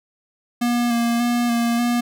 square tone with vibrato, 237.3 Hz, A#3, 31 cents sharp, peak -18 dBFS, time 0.61-2.01 s, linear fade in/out 10 ms, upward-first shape square, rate 1.7 Hz, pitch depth 19 cents each way, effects none

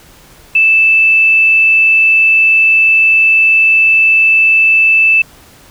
sine tone, 2637 Hz, E7, in tune, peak -5 dBFS, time 0.55-5.22 s, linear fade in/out 5 ms, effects pink hiss -41 dBFS RMS until 5.7 s

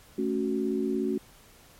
sine chord, F# minor, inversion first, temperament equal, 220 / 277.2 / 370 Hz, A3 / C#4 / F#4, 0 / 0 / 0 cents, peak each -30 / -30 / -29 dBFS, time 0.18-1.18 s, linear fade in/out 5 ms, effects pink hiss -55 dBFS RMS until 1.79 s + MP3 64 kbps

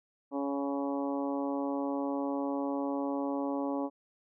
harmonic tone, 140 Hz, C#3, 18 cents sharp, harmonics 2 / 3 / 4 / 5 / 6 / 7 / 8, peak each -32 / -41 / -37 / -44 / -41 / -44 / -46 dBFS, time 0.31-3.9 s, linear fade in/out 50 ms, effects none

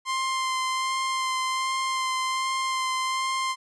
sawtooth tone with vibrato, 1046.5 Hz, C6, in tune, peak -21 dBFS, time 0.05-3.56 s, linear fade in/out 50 ms, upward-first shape sine, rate 1.3 Hz, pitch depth 13 cents each way, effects resampled to 22050 Hz

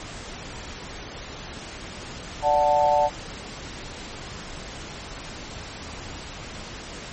sine chord, D major, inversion none, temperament equal, 587.3 / 740 / 880 Hz, D5 / F#5 / A5, 0 / 0 / 0 cents, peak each -21 dBFS, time 2.42-3.1 s, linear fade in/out 50 ms, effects pink hiss -37 dBFS RMS until 7.12 s + MP3 32 kbps

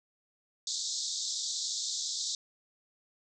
pink band-pass noise, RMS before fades -35 dBFS, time 0.67-2.35 s, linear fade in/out 2 ms, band 3600 to 7700 Hz, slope 96 dB/octave, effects none

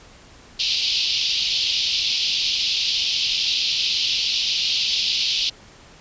white band-pass noise, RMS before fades -22 dBFS, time 0.59-5.5 s, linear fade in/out 10 ms, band 2700 to 5100 Hz, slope 48 dB/octave, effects pink hiss -47 dBFS RMS until 6 s + resampled to 16000 Hz

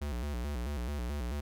square tone with vibrato, 66.1 Hz, C2, 18 cents sharp, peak -34 dBFS, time 0.01-1.41 s, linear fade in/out 10 ms, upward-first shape square, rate 4.6 Hz, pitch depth 170 cents each way, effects none

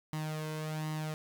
sawtooth tone with flanger, 155.1 Hz, D#3, 5 cents flat, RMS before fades -37 dBFS, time 0.13-1.14 s, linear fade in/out 0 ms, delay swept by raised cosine 1 to 1.99 ms, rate 1.3 Hz, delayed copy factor +0.6, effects none

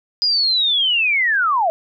sine linear sweep, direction down, 4978 to 622.3 Hz, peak -14 dBFS, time 0.22-1.7 s, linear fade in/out 0 ms, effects none

